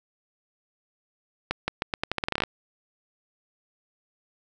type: accelerating click train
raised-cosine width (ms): 0.3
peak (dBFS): -9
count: 15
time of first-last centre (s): 1.51-2.436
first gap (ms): 170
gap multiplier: 0.83
effects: none